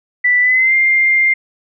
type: tone with pitch glide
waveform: sine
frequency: 1975.5 to 2105 Hz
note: B6 to C7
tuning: 0 to +10 cents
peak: -9 dBFS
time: 0.24-1.34 s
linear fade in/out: 10 ms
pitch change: +110 cents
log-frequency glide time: 0.41-0.75 s
effects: none